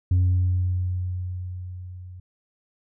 sine tone with level ramp, 90.8 Hz, F#2, 32 cents flat, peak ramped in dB -13 to -38 dBFS, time 0.11-2.2 s, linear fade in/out 5 ms, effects tanh soft clip ceiling -15 dBFS

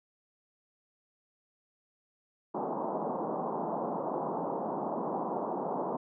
white band-pass noise, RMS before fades -34 dBFS, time 2.54-5.97 s, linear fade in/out 10 ms, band 160 to 1000 Hz, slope 48 dB/octave, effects none

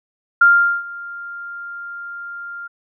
sine tone with ADSR envelope, 1396.9 Hz, F6, in tune, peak -6 dBFS, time 0.41-2.68 s, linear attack 7 ms, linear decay 410 ms, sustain -22 dB, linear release 16 ms, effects none

